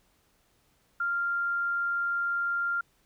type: tone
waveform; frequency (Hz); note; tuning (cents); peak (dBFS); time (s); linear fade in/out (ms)
sine; 1393; F6; -5; -26; 1-2.81; 5
effects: pink hiss -68 dBFS RMS until 3.05 s